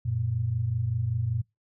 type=tone pair together; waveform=sine; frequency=92.8 / 118 Hz; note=F#2 / A#2; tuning=+6 / +22 cents; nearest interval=major third; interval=416 cents; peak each=-31 / -26 dBFS; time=0.05-1.42 s; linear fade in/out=10 ms; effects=noise-tail reverb RT60 0.2 s tail -24 dB re dry